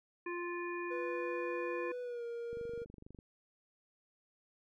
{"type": "harmonic tone", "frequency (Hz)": 349.2, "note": "F4", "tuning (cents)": 0, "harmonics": [1, 3, 5, 7], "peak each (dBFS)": [-39, -44, -46, -47], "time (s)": [0.26, 1.92], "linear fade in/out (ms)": 5}
{"type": "tone with pitch glide", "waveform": "triangle", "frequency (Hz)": [493.9, 470], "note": ["B4", "A#4"], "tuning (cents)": [0, 14], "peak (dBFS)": -37, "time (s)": [0.9, 2.85], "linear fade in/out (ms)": 20, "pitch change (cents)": -86, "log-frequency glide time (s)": [2.02, 2.24]}
{"type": "click train", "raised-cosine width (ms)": 3, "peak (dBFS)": -39, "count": 17, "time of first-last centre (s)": [2.53, 3.188], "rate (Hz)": 24.3}
{"effects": []}